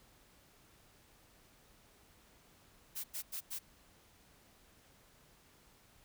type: noise bursts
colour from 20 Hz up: blue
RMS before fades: -41 dBFS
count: 4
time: 2.95-3.593 s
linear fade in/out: 20 ms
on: 91 ms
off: 93 ms
effects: pink hiss -65 dBFS RMS until 6.04 s